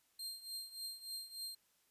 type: tone with tremolo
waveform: sawtooth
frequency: 4186 Hz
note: C8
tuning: in tune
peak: -38 dBFS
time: 0.19-1.55 s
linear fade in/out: 5 ms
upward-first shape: triangle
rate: 3.4 Hz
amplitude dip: 85%
effects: white hiss -75 dBFS RMS until 1.9 s + resampled to 32000 Hz